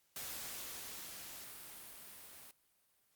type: noise with level ramp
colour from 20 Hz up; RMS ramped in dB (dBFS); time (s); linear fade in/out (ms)
white; -44 to -55; 0.16-2.51; 2
effects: white hiss -75 dBFS RMS until 3.15 s + Opus 48 kbps